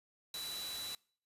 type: tone in noise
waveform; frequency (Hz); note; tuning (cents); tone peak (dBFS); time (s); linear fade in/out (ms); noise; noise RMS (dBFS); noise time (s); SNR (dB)
sine; 3951; B7; 0; -41; 0.34-0.95; 2; white; -45; 0.34-0.95; +1
effects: noise-tail reverb RT60 0.5 s tail -25 dB re dry + resampled to 32000 Hz